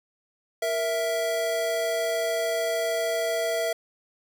square tone pair together, 466.2 / 659.3 Hz, A#4 / E5, 0 / 0 cents, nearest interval tritone, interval 600 cents, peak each -31 / -26 dBFS, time 0.62-3.73 s, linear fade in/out 5 ms, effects none

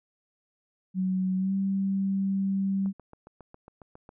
sine tone with pitch glide, 186.7 to 194.52 Hz, F#3 to G3, +16 to -13 cents, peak -24 dBFS, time 0.94-2.93 s, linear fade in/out 50 ms, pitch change +71 cents, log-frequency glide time 1.37-1.53 s
click train, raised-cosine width 1 ms, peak -33 dBFS, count 10, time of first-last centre 2.86-4.091 s, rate 7.31 Hz
effects none

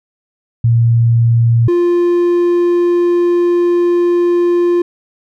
sine / triangle tone pair in turn, 116.54 / 349.2 Hz, A#2 / F4, 0 / 0 cents, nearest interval octave + perfect fifth, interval 1900 cents, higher second, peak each -7 dBFS, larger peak neither, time 0.64-1.68 / 1.68-4.82 s, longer second, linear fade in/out 5 ms, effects none

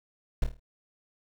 brown noise with echo, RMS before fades -22 dBFS, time 0.42-0.44 s, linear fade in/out 2 ms, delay 26 ms, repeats 6, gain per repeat -6 dB, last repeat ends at 0.596 s, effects none

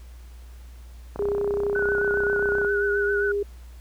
click train, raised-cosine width 1 ms, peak -19 dBFS, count 48, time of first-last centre 1.16-2.647 s, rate 31.6 Hz
sine tone, 405.9 Hz, G#4, 40 cents flat, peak -22 dBFS, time 1.19-3.43 s, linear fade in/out 5 ms
sine tone with vibrato, 1480 Hz, F#6, in tune, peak -24 dBFS, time 1.75-3.32 s, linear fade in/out 5 ms, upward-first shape triangle, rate 7.5 Hz, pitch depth 53 cents each way
effects added 60 Hz sine -40 dBFS peak until 3.8 s + pink hiss -56 dBFS RMS until 3.8 s

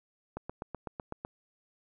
click train, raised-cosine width 1 ms, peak -23 dBFS, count 8, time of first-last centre 0.37-1.249 s, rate 7.96 Hz, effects none

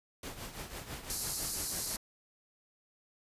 pink noise with tremolo, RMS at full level -41 dBFS, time 0.23-1.97 s, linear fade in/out 2 ms, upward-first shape triangle, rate 6 Hz, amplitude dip 70%
white band-pass noise, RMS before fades -38 dBFS, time 1.1-1.96 s, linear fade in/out 0 ms, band 4000 to 13000 Hz, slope 96 dB/octave
effects resampled to 32000 Hz

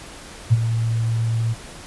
sine tone with ADSR envelope, 114.1 Hz, A#2, 37 cents flat, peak -8 dBFS, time 0.5-1.55 s, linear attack 27 ms, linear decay 32 ms, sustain -10 dB, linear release 33 ms, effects pink hiss -39 dBFS RMS until 1.86 s + resampled to 24000 Hz

